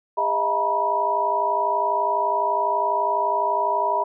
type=tone cluster; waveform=sine; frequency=405.9 / 631 / 683 / 910 / 970 Hz; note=G#4 / D#5 / F5 / A#5 / B5; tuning=-40 / +24 / -39 / -42 / -31 cents; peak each=-30 / -26 / -30 / -28 / -21 dBFS; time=0.17-4.04 s; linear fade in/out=10 ms; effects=none